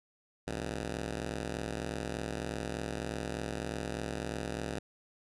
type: ring-modulated tone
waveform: 10% pulse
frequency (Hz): 108.3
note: A2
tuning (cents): -27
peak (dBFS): -24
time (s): 0.47-4.79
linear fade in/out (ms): 5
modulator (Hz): 32.5
effects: resampled to 24000 Hz